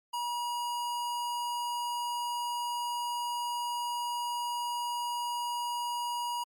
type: tone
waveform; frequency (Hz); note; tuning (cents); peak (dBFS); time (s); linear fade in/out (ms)
square; 960; B5; -49; -32; 0.13-6.44; 10
effects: MP3 64 kbps